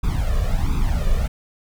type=noise with flanger; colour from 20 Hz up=brown; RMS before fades=-19 dBFS; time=0.03-1.28 s; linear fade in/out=10 ms; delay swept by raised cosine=0.81 to 1.73 ms; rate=1.4 Hz; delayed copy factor=+1; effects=none